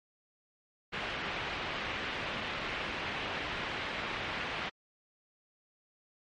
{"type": "low-pass noise", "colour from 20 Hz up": "white", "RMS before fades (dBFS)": -37, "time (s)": [0.92, 4.7], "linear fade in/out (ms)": 20, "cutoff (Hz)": 3000, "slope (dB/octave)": 24, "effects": ["MP3 48 kbps"]}